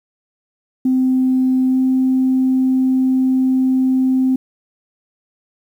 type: tone with pitch glide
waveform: sine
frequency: 258.4 to 260 Hz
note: C4 to C4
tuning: -21 to -11 cents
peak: -11 dBFS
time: 0.85-4.36 s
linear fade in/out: 5 ms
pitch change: +10 cents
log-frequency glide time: 1.69-1.78 s
effects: tanh soft clip ceiling -7 dBFS + 8-bit